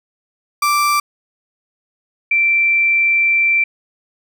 35% pulse / sine tone pair in turn, 1173 / 2346 Hz, D6 / D7, -2 / -2 cents, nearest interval octave, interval 1200 cents, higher second, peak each -11 dBFS, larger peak neither, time 0.62-1 / 2.31-3.64 s, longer second, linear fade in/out 5 ms, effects none

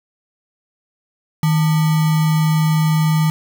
sine tone with sample-and-hold, 156.9 Hz, D#3, 15 cents sharp, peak -12 dBFS, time 1.43-3.3 s, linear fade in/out 2 ms, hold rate 1050 Hz, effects none

